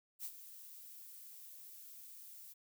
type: noise with ADSR envelope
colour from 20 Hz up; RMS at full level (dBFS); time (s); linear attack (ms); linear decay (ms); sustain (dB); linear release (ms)
violet; -42; 0.19-2.54; 56; 59; -12; 18
effects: none